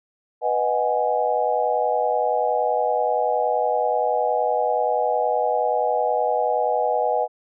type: chord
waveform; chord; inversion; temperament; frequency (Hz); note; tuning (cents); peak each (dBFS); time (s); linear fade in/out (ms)
sine; G# minor seventh; first; equal; 493.9 / 622.3 / 740 / 830.6; B4 / D#5 / F#5 / G#5; 0 / 0 / 0 / 0; -24; 0.41-7.28; 50
effects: none